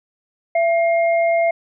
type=tone pair together; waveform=sine; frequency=672.1 / 2129 Hz; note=E5 / C7; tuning=+33 / +30 cents; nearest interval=octave + minor sixth; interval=1997 cents; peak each=-14 / -24 dBFS; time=0.55-1.51 s; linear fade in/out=5 ms; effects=none